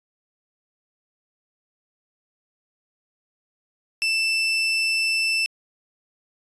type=tone; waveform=30% pulse; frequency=2656 Hz; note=E7; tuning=12 cents sharp; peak=-17 dBFS; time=4.02-5.46 s; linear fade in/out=0 ms; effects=resampled to 24000 Hz